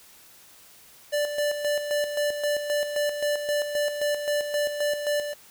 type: tone with tremolo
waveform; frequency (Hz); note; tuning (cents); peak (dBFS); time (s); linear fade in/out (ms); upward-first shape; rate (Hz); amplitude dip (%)
square; 587.3; D5; 0; -23; 1.12-5.34; 20; square; 3.8; 55
effects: white hiss -52 dBFS RMS until 5.5 s